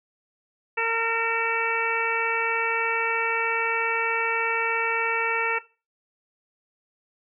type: harmonic tone with a mistuned harmonic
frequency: 456.8 Hz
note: A#4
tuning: 35 cents flat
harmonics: 1 / 2 / 3 / 4 / 5 / 6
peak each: -29 / -29 / -29 / -29 / -29 / -29 dBFS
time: 0.77-5.59 s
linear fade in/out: 10 ms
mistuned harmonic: 6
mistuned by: -50 cents
effects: noise-tail reverb RT60 0.3 s tail -18 dB re dry